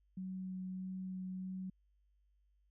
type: tone with vibrato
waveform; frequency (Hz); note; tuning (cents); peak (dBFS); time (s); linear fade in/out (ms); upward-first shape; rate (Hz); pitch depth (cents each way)
sine; 186.5; F#3; +14; -40; 0.17-1.7; 5; sine; 1.6; 8
effects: added 50 Hz sine -70 dBFS peak until 2.7 s